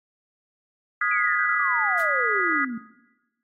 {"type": "chord", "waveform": "sine", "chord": "F half-diminished seventh", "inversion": "third", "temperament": "equal with one note detuned", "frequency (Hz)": [1244.5, 1430.4, 1661.2, 1975.5], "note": ["Eb6", "F6", "Ab6", "Cb7"], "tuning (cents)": [0, 41, 0, 0], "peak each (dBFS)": -26, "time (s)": [1.01, 2.65], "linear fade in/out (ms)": 5}
{"type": "exponential sweep", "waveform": "sine", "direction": "down", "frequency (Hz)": [2413, 220], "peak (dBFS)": -28, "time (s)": [1.11, 2.78], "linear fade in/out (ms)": 5}
{"type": "noise with exponential decay", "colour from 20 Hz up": "white", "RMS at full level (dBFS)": -36, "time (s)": [1.99, 2.11], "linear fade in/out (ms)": 5, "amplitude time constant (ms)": 24}
{"effects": ["noise-tail reverb RT60 1.0 s tail -17 dB re dry", "AAC 48 kbps"]}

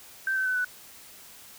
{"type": "tone with pitch steps", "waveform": "sine", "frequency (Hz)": [1559, 1534.9, 1511.1, 1487.7], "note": ["G6", "G6", "F#6", "F#6"], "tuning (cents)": [-10, -37, 36, 9], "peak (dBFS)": -24, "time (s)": [0.27, 0.646], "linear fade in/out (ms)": 2, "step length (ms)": 94, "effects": ["white hiss -49 dBFS RMS until 1.58 s"]}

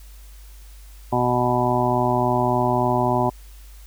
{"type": "harmonic tone", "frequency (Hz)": 123.47, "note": "B2", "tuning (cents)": 0, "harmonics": [1, 2, 3, 5, 6, 7, 8], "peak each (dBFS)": [-25, -25, -25, -25, -25, -25, -25], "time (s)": [1.12, 3.3], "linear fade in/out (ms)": 10, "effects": ["added 50 Hz sine -40 dBFS peak until 3.86 s", "white hiss -52 dBFS RMS until 3.86 s"]}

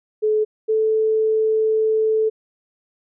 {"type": "tone pair in turn", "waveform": "sine", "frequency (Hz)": [429.5, 437.8], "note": ["A4", "A4"], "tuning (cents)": [-42, -9], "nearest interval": "unison", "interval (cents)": 33, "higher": "second", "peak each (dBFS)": -15, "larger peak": "neither", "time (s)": [[0.22, 0.45], [0.68, 2.3]], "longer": "second", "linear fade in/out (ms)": 20, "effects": []}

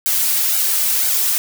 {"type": "noise with flanger", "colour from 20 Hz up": "blue", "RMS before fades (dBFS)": -17, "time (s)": [0.06, 1.38], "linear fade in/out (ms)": 0, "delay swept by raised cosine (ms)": [1.3, 3.4], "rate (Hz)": 2, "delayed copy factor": 0.85, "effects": []}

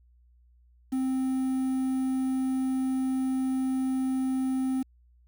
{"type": "tone with quantisation", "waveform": "triangle", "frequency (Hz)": 261.6, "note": "C4", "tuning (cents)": 0, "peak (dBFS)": -23, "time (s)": [0.92, 4.83], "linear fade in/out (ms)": 10, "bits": 8, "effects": ["added 60 Hz sine -57 dBFS peak until 5.27 s"]}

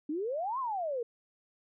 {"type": "exponential two-way sweep", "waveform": "sine", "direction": "up then down", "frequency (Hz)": [285.3, 1100, 454.5], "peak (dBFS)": -31, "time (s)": [0.09, 1.03], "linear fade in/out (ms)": 5, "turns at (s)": 0.59, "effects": []}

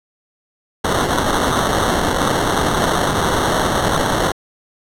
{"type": "noise with sample-and-hold", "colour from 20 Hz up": "blue", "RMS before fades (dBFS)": -17, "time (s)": [0.84, 4.32], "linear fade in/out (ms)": 5, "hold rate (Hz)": 2450, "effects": ["low-pass 12000 Hz 12 dB/octave"]}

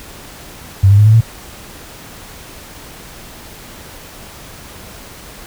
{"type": "tone with pitch steps", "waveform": "sine", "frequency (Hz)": [97.2, 100.98, 104.9, 108.98, 113.21], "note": ["G2", "G#2", "G#2", "A2", "A2"], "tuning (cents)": [-14, -48, 18, -16, 50], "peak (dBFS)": -4, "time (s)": [0.83, 1.21], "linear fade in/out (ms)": 10, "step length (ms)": 76, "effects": ["pink hiss -35 dBFS RMS until 5.46 s"]}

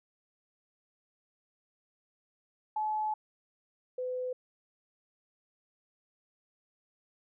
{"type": "tone pair in turn", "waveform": "sine", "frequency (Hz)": [858, 505], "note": ["A5", "B4"], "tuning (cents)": [-44, 39], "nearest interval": "major sixth", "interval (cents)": 917, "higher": "first", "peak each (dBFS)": [-29, -32], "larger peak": "first", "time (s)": [[2.76, 3.14], [3.98, 4.33]], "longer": "first", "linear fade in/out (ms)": 5, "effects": []}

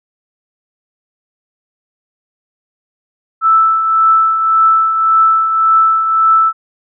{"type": "tone with tremolo", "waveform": "sine", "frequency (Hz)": 1318.5, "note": "E6", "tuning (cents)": 0, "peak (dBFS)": -5, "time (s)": [3.41, 6.53], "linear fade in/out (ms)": 50, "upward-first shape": "triangle", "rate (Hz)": 1.8, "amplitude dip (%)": 55, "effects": []}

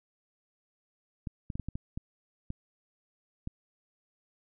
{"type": "clicks", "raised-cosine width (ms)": 5, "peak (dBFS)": -23, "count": 9, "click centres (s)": [1.272, 1.502, 1.555, 1.597, 1.686, 1.755, 1.975, 2.504, 3.474], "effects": []}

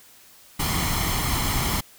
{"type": "noise with comb filter", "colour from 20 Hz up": "pink", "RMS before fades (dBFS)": -24, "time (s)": [0.59, 1.81], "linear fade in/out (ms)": 10, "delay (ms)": 0.95, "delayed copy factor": 0.6, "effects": ["white hiss -51 dBFS RMS until 1.98 s"]}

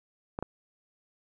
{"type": "clicks", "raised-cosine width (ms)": 1, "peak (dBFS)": [-19, -18], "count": 2, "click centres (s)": [0.389, 0.426], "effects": []}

